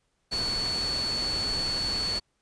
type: tone in noise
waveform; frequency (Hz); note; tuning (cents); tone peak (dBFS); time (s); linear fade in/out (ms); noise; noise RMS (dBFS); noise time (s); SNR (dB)
sine; 4435; C#8; 0; -27; 0.31-2.2; 20; pink; -35; 0.31-2.2; +5
effects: pink hiss -74 dBFS RMS until 2.41 s + resampled to 22050 Hz